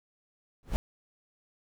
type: noise with exponential growth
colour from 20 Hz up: brown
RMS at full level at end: -24 dBFS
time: 0.63-0.76 s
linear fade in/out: 0 ms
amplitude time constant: 28 ms
effects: none